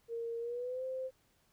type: tone with pitch glide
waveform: sine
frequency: 463.4 to 520.1 Hz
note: A#4 to C5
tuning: -10 to -10 cents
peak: -36 dBFS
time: 0.08-1.11 s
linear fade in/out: 50 ms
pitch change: +200 cents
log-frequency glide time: 0.39-0.84 s
effects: pink hiss -72 dBFS RMS until 1.52 s